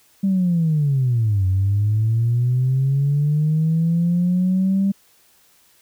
sine linear two-way sweep, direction down then up, 198.1 to 92.5 to 198.1 Hz, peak -14 dBFS, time 0.23-4.92 s, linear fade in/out 10 ms, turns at 1.46 s, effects tanh soft clip ceiling -11 dBFS + white hiss -56 dBFS RMS until 5.81 s

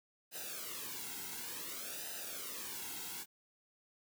white noise with flanger, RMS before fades -44 dBFS, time 0.31-3.26 s, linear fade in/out 50 ms, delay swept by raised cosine 0.89 to 1.71 ms, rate 0.56 Hz, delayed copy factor -0.8, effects none

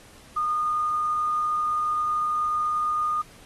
sine tone with quantisation, 1224 Hz, D#6, 29 cents flat, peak -22 dBFS, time 0.36-3.22 s, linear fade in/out 10 ms, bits 8, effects pink hiss -51 dBFS RMS until 3.45 s + AAC 32 kbps

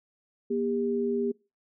sine tone pair together, 238.9 / 401.8 Hz, A#3 / G4, +43 / +43 cents, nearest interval major sixth, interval 900 cents, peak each -29 / -27 dBFS, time 0.5-1.32 s, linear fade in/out 10 ms, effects noise-tail reverb RT60 0.3 s tail -24 dB re dry

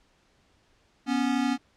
square tone pair together, 244.7 / 277.2 Hz, B3 / C#4, -16 / 0 cents, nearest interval major second, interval 216 cents, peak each -27 dBFS, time 1.06-1.58 s, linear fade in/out 50 ms, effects pink hiss -65 dBFS RMS until 1.76 s + low-pass 6000 Hz 12 dB/octave

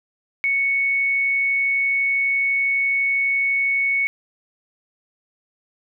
sine tone, 2217 Hz, C#7, in tune, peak -17 dBFS, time 0.44-4.07 s, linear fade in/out 0 ms, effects none

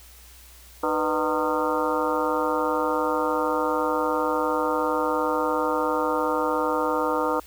harmonic tone with a mistuned harmonic, 153.1 Hz, D#3, 28 cents flat, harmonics 2 / 3 / 4 / 5 / 6 / 7 / 8 / 9, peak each -29 / -26 / -32 / -34 / -28 / -33 / -29 / -34 dBFS, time 0.83-7.4 s, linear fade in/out 5 ms, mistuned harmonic 3, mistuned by +120 cents, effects added 60 Hz sine -49 dBFS peak until 7.46 s + white hiss -50 dBFS RMS until 7.46 s

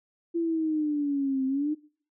sine exponential two-way sweep, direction down then up, 340 to 261.6 to 309.4 Hz, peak -24 dBFS, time 0.34-1.75 s, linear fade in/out 20 ms, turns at 1.46 s, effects noise-tail reverb RT60 0.5 s tail -23 dB re dry

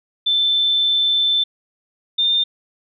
sine tone pair in turn, 3536 / 3610 Hz, A7 / A7, +8 / +44 cents, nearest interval unison, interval 36 cents, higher second, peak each -14 dBFS, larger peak neither, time 0.26-1.44 / 2.18-2.44 s, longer first, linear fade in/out 10 ms, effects none

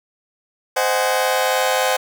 sawtooth chord, Ab dominant seventh, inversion first, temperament just, 519.1 / 623 / 747.5 / 830.6 Hz, C5 / Eb5 / Gb5 / Ab5, -14 / +2 / +17 / 0 cents, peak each -16 / -20 / -18 / -20 dBFS, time 0.76-1.97 s, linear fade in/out 10 ms, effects none

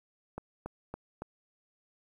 click train, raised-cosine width 1 ms, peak -24 dBFS, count 4, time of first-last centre 0.38-1.22 s, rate 3.57 Hz, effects 10-bit

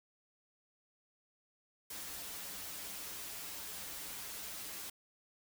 white noise with comb filter, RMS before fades -45 dBFS, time 1.9-4.9 s, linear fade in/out 5 ms, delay 8.2 ms, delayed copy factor -0.9, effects none

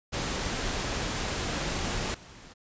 pink noise with level steps, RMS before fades -31 / -49 dBFS, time 0.12-2.54 s, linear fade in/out 20 ms, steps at 2.14 s, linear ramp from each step 5 ms, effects resampled to 16000 Hz

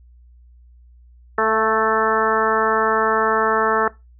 harmonic tone with a mistuned harmonic, 220 Hz, A3, in tune, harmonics 1 / 2 / 3 / 4 / 5 / 6 / 7 / 8, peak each -30 / -20 / -25 / -24 / -23 / -21 / -28 / -25 dBFS, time 1.38-3.88 s, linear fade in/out 2 ms, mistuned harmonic 3, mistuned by +19 cents, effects noise-tail reverb RT60 0.2 s tail -19 dB re dry + added 60 Hz sine -45 dBFS peak until 4.19 s

